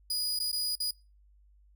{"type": "tone with dropouts", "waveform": "sawtooth", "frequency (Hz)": 4921, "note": "D#8", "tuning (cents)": -20, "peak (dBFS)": -26, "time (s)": [0.1, 0.91], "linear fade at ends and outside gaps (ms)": 5, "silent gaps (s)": [[0.391, 0.399], [0.517, 0.527], [0.755, 0.801]], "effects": ["noise-tail reverb RT60 0.3 s tail -23 dB re dry", "added 50 Hz sine -58 dBFS peak until 1.75 s"]}